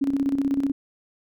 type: tone with tremolo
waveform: sine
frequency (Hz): 276.4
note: C#4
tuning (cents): -5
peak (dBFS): -18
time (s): 0.01-0.72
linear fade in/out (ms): 10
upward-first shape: square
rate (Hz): 16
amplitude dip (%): 60
effects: none